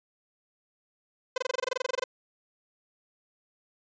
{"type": "tone bursts", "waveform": "sawtooth", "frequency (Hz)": 511, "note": "C5", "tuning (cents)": -41, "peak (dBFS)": -22, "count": 16, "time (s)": [1.36, 2.04], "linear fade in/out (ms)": 5, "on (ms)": 20, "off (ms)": 24, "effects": ["resampled to 16000 Hz"]}